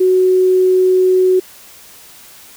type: tone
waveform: sine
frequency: 370.8 Hz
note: F#4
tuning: 4 cents sharp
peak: -8 dBFS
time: 0-1.4 s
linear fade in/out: 10 ms
effects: white hiss -40 dBFS RMS until 2.56 s